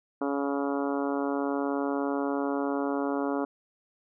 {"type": "harmonic tone", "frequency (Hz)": 140.5, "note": "C#3", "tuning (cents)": 24, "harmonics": [2, 3, 4, 5, 6, 7, 8, 9, 10], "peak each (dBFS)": [-29, -33, -35, -37, -39, -40, -41, -42, -43], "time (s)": [0.21, 3.45], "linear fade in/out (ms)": 5, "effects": []}